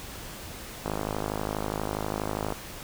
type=click train; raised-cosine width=1 ms; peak=-15 dBFS; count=88; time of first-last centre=0.86-2.523 s; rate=52.3 Hz; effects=pink hiss -41 dBFS RMS until 2.83 s